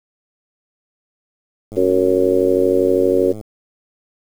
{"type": "click train", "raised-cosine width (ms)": 2, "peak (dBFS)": -20, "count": 182, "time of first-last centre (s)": [1.72, 3.412], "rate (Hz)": 107}
{"type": "harmonic tone", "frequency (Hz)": 92.6, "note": "F#2", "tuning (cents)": 2, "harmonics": [3, 4, 5, 6], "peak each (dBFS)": [-20, -16, -17, -19], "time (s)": [1.76, 3.33], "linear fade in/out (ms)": 20}
{"effects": ["7-bit"]}